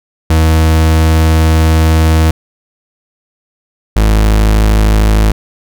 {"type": "tone pair in turn", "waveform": "40% pulse", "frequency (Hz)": [79.9, 53.1], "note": ["D#2", "G#1"], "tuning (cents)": [47, 39], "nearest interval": "perfect fifth", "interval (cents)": 708, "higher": "first", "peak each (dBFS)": -5, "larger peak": "neither", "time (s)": [[0.3, 2.31], [3.96, 5.32]], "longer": "first", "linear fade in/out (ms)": 5, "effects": []}